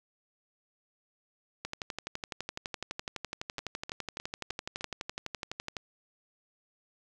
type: two click trains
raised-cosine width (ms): 0.2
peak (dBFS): -18 / -21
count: 50 / 5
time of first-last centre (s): 1.65-5.768 / 3.59-4.81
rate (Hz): 11.9 / 3.28
effects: none